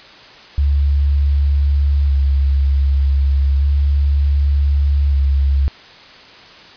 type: tone with vibrato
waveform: sine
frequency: 69.9 Hz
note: C#2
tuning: 15 cents sharp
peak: -11 dBFS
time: 0.58-5.68 s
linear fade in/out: 0 ms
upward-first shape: square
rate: 0.33 Hz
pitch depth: 23 cents each way
effects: white hiss -40 dBFS RMS until 6.76 s + resampled to 11025 Hz